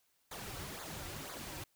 pink noise with flanger, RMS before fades -45 dBFS, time 0.31-1.64 s, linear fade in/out 5 ms, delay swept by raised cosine 0.35 to 4.85 ms, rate 2 Hz, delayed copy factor -0.75, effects white hiss -75 dBFS RMS until 1.75 s

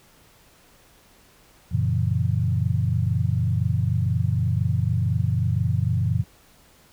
sine chord, F# dominant seventh, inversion none, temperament equal with one note detuned, 92.5 / 116.54 / 138.59 / 165.77 Hz, F#2 / A#2 / C#3 / E3, 0 / 0 / 0 / +10 cents, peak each -24 / -23 / -27 / -28 dBFS, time 1.71-6.24 s, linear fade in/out 20 ms, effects pink hiss -55 dBFS RMS until 6.92 s

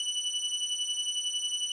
sawtooth beating tone pair, 2960 / 2971 Hz, F#7 / F#7, 0 / +6 cents, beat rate 11 Hz, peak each -31 / -28 dBFS, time 0-1.72 s, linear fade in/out 2 ms, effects resampled to 22050 Hz + 9-bit

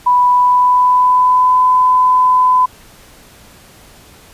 sine tone with pitch glide, 987.8 to 1008.6 Hz, B5 to B5, 0 to +36 cents, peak -7 dBFS, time 0.06-2.66 s, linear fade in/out 10 ms, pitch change +36 cents, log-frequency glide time 0.28-1.61 s, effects pink hiss -42 dBFS RMS until 4.33 s + resampled to 32000 Hz

